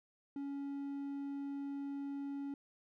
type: tone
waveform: triangle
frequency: 280 Hz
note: C#4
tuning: 18 cents sharp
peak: -37 dBFS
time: 0.36-2.54 s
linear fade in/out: 2 ms
effects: none